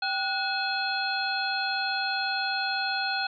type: tone cluster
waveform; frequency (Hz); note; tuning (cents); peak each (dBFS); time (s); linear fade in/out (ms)
sine; 781 / 1466 / 2567 / 3376 / 4198; G5 / F#6 / E7 / G#7 / C8; -7 / -16 / -47 / +28 / +5; -31 / -30 / -35 / -38 / -32; 0.02-3.27; 5
effects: none